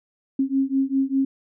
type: beating tone pair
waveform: sine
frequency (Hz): 267.2 / 272.2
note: C4 / C#4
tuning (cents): +36 / -31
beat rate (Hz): 5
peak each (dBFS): -22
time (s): 0.39-1.25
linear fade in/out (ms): 5
effects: none